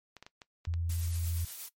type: clicks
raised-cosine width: 0.2 ms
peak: -30 dBFS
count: 6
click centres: 0.167 / 0.226 / 0.265 / 0.418 / 0.652 / 0.739 s
type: tone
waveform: sine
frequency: 84.3 Hz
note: E2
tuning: 39 cents sharp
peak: -30 dBFS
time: 0.67-1.45 s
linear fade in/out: 5 ms
type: noise with tremolo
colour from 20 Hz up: blue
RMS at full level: -40 dBFS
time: 0.89-1.69 s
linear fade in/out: 10 ms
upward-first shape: triangle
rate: 8.5 Hz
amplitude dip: 45%
effects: noise-tail reverb RT60 0.1 s tail -18 dB re dry + MP3 64 kbps